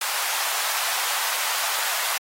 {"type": "high-pass noise", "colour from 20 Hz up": "pink", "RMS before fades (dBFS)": -26, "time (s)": [0.01, 2.18], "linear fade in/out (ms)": 5, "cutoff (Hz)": 770, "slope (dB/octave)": 24, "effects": ["AAC 48 kbps"]}